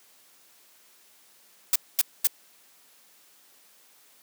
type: noise bursts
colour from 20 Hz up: blue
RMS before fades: -20 dBFS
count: 3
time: 1.73-2.271 s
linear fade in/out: 2 ms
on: 27 ms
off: 230 ms
effects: white hiss -58 dBFS RMS until 4.22 s + high-pass 200 Hz 12 dB/octave